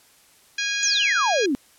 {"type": "harmonic tone", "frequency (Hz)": 822, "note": "G#5", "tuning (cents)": -18, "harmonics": [2, 3, 4, 5, 6, 7, 8], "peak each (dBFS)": [-27, -28, -31, -32, -34, -34, -35], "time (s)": [0.58, 1.46], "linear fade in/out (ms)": 5}
{"type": "exponential sweep", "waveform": "sine", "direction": "down", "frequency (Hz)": [7000, 247.5], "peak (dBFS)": -19, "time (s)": [0.83, 1.55], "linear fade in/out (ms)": 0}
{"effects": ["white hiss -55 dBFS RMS until 1.78 s", "low-pass 12000 Hz 12 dB/octave"]}